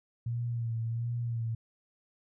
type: tone with vibrato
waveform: sine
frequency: 116.54 Hz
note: A#2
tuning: in tune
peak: -30 dBFS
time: 0.26-1.55 s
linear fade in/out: 5 ms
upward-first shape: sine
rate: 1.4 Hz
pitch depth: 42 cents each way
effects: none